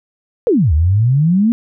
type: exponential two-way sweep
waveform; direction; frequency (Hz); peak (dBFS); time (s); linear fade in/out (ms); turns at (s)
sine; down then up; 523.3 to 72.5 to 239.4; -9; 0.47-1.52; 0; 0.73
effects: none